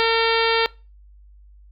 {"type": "harmonic tone with a mistuned harmonic", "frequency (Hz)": 455, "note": "A#4", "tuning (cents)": -42, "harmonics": [1, 2, 3, 4, 5, 6, 7, 8, 9, 10], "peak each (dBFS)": [-20, -23, -25, -26, -27, -28, -28, -29, -30, -30], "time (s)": [0, 0.66], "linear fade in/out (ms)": 0, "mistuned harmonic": 10, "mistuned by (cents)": 35, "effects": ["noise-tail reverb RT60 0.3 s tail -22 dB re dry", "added 50 Hz sine -45 dBFS peak until 1.71 s"]}